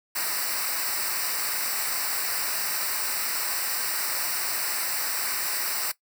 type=noise with comb filter; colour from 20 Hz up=white; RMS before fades=-28 dBFS; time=0.15-5.92 s; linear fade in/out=10 ms; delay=0.3 ms; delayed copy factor=-0.85; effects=noise-tail reverb RT60 0.1 s tail -18 dB re dry